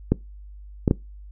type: clicks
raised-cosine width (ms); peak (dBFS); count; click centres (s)
3; -4; 3; 0.12 / 0.878 / 0.911
effects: noise-tail reverb RT60 0.2 s tail -21 dB re dry + added 50 Hz sine -39 dBFS peak until 1.31 s

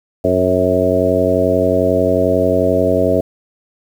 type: harmonic tone with a mistuned harmonic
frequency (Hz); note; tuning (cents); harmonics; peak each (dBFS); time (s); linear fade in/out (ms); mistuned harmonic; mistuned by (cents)
91.2; F#2; -24; 1 / 2 / 3 / 4 / 5 / 6 / 7; -22 / -23 / -19 / -21 / -18 / -17 / -17; 0.24-3.21; 5; 7; +24
effects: 7-bit

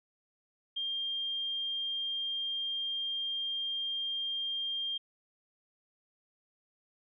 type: tone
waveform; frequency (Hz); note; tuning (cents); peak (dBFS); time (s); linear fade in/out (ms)
sine; 3200; G7; +35; -32; 0.76-4.98; 10
effects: none

